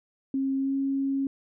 sine tone with pitch glide, 269.5 to 272.9 Hz, C#4 to C#4, -49 to -27 cents, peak -24 dBFS, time 0.34-1.27 s, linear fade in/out 2 ms, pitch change +22 cents, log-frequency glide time 0.57-0.75 s, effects none

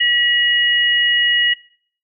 sine tone pair together, 1930.2 / 2894 Hz, B6 / F#7, -40 / -39 cents, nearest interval perfect fifth, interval 701 cents, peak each -16 / -15 dBFS, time 0-1.54 s, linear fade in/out 10 ms, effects noise-tail reverb RT60 0.5 s tail -19 dB re dry

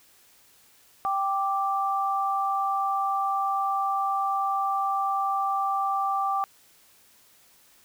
sine tone pair together, 784 / 1174.7 Hz, G5 / D6, 0 / 0 cents, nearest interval perfect fifth, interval 700 cents, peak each -26 dBFS, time 1.05-6.44 s, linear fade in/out 0 ms, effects white hiss -58 dBFS RMS until 7.84 s

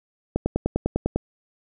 click train, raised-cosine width 2 ms, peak -8 dBFS, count 9, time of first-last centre 0.36-1.16 s, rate 10 Hz, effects none

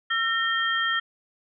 sine tone cluster, 1347 / 1834 / 3192 Hz, E6 / A#6 / G7, +37 / -29 / +31 cents, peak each -27 / -25 / -28 dBFS, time 0.1-1 s, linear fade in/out 10 ms, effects none

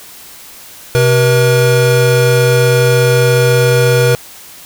square tone pair together, 127.9 / 480.4 Hz, C3 / B4, -39 / -48 cents, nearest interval octave + major seventh, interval 2291 cents, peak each -11 dBFS, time 0.95-4.15 s, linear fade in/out 0 ms, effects white hiss -35 dBFS RMS until 4.65 s

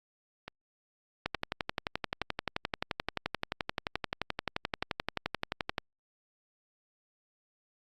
two click trains, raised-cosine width 0.3 ms, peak -14 / -24 dBFS, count 53 / 7, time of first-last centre 1.26-5.782 / 0.48-5.697 s, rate 11.5 / 1.15 Hz, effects Opus 48 kbps

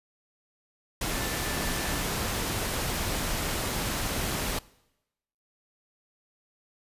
sine tone in noise, 1760 Hz, A6, in tune, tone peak -40 dBFS, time 1.15-2.02 s, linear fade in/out 5 ms, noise pink, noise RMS -30 dBFS, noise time 1.01-4.59 s, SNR -13 dB, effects noise-tail reverb RT60 0.9 s tail -22 dB re dry + resampled to 32000 Hz

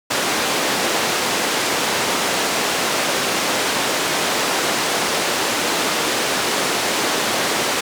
pink band-pass noise, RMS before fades -20 dBFS, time 0.1-7.81 s, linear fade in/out 10 ms, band 320 to 8300 Hz, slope 12 dB/octave, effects none

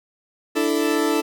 40% pulse chord, D suspended second, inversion none, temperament equal, 293.7 / 329.6 / 440 Hz, D4 / E4 / A4, 0 / 0 / 0 cents, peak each -22 dBFS, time 0.55-1.22 s, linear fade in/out 20 ms, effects none

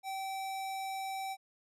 square tone, 772 Hz, G5, 27 cents flat, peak -37 dBFS, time 0.03-1.37 s, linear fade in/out 50 ms, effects resampled to 32000 Hz

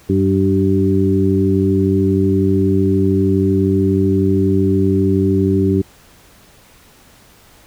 harmonic tone with a mistuned harmonic, 96.1 Hz, G2, 34 cents flat, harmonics 1 / 2 / 3 / 4, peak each -17 / -17 / -17 / -17 dBFS, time 0.09-5.82 s, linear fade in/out 10 ms, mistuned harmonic 3, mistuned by +20 cents, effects pink hiss -47 dBFS RMS until 7.66 s

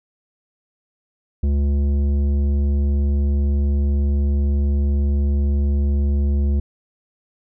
sine tone with tanh clipping, 71 Hz, C#2, 42 cents sharp, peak -17 dBFS, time 1.43-6.6 s, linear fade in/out 5 ms, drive 11 dB, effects none

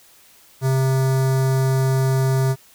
square tone with notch filter, 132.5 Hz, C3, 22 cents sharp, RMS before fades -18 dBFS, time 0.61-2.56 s, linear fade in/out 50 ms, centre 2800 Hz, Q 0.83, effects white hiss -51 dBFS RMS until 2.74 s

